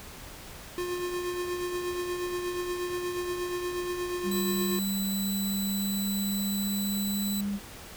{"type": "tone with tremolo", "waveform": "square", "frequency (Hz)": 355.9, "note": "F4", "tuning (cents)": 33, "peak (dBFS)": -29, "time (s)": [0.78, 4.79], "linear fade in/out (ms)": 0, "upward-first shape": "triangle", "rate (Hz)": 8.4, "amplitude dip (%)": 45}
{"type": "tone with pitch glide", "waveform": "sine", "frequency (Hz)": [196, 201.6], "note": ["G3", "G3"], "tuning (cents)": [0, 49], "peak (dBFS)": -28, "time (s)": [4.23, 7.6], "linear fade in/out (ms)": 50, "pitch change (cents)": 49, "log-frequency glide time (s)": [4.74, 7.29]}
{"type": "tone", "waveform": "10% pulse", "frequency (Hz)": 3973, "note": "B7", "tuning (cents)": 10, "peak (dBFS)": -25, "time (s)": [4.31, 7.41], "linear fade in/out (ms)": 5}
{"effects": ["pink hiss -45 dBFS RMS until 7.96 s"]}